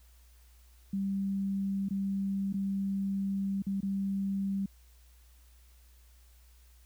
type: tone with dropouts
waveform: sine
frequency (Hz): 196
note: G3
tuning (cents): 0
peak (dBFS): -29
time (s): 0.93-4.66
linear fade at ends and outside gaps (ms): 5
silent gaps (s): 1.887-1.907 / 2.527-2.54 / 3.622-3.666 / 3.806-3.829
effects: added 60 Hz sine -56 dBFS peak until 6.85 s + white hiss -66 dBFS RMS until 6.85 s